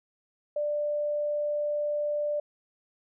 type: tone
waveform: sine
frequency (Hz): 591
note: D5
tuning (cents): +11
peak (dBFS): -26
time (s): 0.56-2.4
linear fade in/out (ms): 5
effects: none